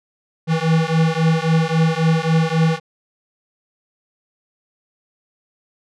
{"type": "beating tone pair", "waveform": "square", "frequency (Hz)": [160, 163.7], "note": ["D#3", "E3"], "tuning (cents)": [49, -12], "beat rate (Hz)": 3.7, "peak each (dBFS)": -18, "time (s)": [0.47, 2.8], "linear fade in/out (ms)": 50, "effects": ["low-pass 5000 Hz 12 dB/octave"]}